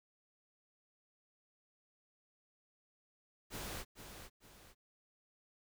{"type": "noise with echo", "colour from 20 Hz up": "pink", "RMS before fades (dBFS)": -44, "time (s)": [3.5, 3.85], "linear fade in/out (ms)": 50, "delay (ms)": 450, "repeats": 2, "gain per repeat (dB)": -8, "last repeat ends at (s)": 4.75, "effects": []}